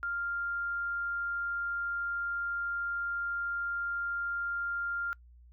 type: tone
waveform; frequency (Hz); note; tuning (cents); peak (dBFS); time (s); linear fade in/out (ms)
sine; 1396.9; F6; 0; -31; 0.03-5.13; 0
effects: noise-tail reverb RT60 0.1 s tail -24 dB re dry + added 60 Hz sine -53 dBFS peak until 5.52 s